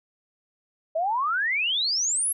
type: exponential sweep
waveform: sine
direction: up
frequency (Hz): 618 to 11500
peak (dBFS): -22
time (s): 0.95-2.33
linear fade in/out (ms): 10
effects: none